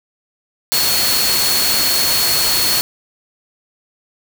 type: tone in noise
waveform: sine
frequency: 4353 Hz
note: C#8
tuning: 32 cents flat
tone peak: -17 dBFS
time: 0.72-2.81 s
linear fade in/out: 0 ms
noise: white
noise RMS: -17 dBFS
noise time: 0.72-2.81 s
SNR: -3 dB
effects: none